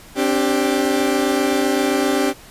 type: chord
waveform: 30% pulse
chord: C suspended second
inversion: none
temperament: equal with one note detuned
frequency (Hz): 266 / 293.7 / 392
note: C4 / D4 / G4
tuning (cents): +29 / 0 / 0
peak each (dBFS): -18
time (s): 0.15-2.34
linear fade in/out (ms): 50
effects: pink hiss -43 dBFS RMS until 2.5 s + resampled to 32000 Hz